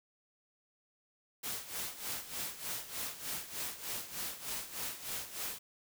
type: noise with tremolo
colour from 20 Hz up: white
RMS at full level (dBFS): -38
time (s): 1.43-5.59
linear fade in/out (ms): 10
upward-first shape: sine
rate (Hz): 3.3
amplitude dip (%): 75
effects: none